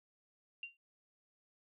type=tone with exponential decay; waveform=sine; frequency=2770 Hz; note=F7; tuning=15 cents flat; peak=-38 dBFS; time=0.63-0.77 s; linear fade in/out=2 ms; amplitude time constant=29 ms; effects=none